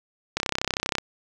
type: click train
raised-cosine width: 0.2 ms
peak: -6 dBFS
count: 21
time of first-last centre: 0.37-0.983 s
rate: 32.6 Hz
effects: none